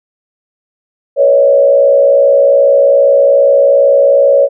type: tone with frequency modulation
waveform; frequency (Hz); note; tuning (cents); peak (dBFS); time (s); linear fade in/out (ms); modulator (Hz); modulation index
sine; 557; C#5; +8; -4; 1.16-4.49; 50; 62.5; 0.84
effects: none